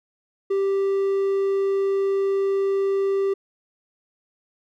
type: tone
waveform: triangle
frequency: 392 Hz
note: G4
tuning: in tune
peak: -17 dBFS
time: 0.5-3.34 s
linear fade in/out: 10 ms
effects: none